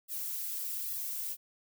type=noise with flanger; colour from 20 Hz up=violet; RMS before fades=-37 dBFS; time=0.08-1.37 s; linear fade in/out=50 ms; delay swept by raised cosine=1.3 to 4.4 ms; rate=1.2 Hz; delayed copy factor=-0.8; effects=none